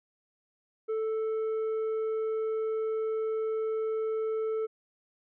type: tone with tanh clipping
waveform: sine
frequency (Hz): 440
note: A4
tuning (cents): 0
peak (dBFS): -29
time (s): 0.88-4.67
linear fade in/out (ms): 20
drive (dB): 5
effects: none